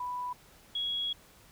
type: tone pair in turn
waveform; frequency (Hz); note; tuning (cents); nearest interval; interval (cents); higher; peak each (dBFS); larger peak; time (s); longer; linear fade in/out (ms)
sine; 989 / 3327; B5 / G#7; +2 / +2; octave + major sixth; 2100; second; -33 / -30; second; 0-0.33 / 0.75-1.13; second; 5
effects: pink hiss -58 dBFS RMS until 1.51 s